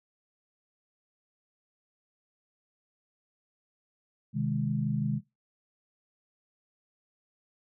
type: chord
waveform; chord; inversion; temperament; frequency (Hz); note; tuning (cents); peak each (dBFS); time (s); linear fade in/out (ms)
sine; Ab major; first; just; 129.78 / 155.74 / 207.7; C3 / Eb3 / Ab3; -14 / +2 / 0; -31; 4.33-5.21; 50
effects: noise-tail reverb RT60 0.2 s tail -19 dB re dry